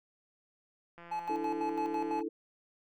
click train, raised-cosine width 0.5 ms, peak -36 dBFS, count 211, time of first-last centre 0.98-2.208 s, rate 171 Hz
triangle tone with tremolo, 857 Hz, A5, 46 cents flat, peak -30 dBFS, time 1.11-2.23 s, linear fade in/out 10 ms, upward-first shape square, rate 6 Hz, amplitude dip 65%
sine chord, D suspended second, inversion none, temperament just, 293.7 / 330.4 / 440.5 Hz, D4 / E4 / A4, 0 / +4 / +2 cents, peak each -40 / -36 / -38 dBFS, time 1.29-2.29 s, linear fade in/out 10 ms
effects none

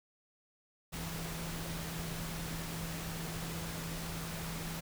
sine tone in noise, 164.81 Hz, E3, in tune, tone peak -41 dBFS, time 0.92-4.81 s, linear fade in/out 20 ms, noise pink, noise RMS -42 dBFS, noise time 0.92-4.81 s, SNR -2 dB, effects none

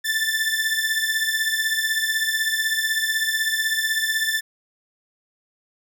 sawtooth beating tone pair, 1758 / 1774 Hz, A6 / A6, -2 / +14 cents, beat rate 16 Hz, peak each -20 dBFS, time 0.04-4.41 s, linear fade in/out 20 ms, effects none

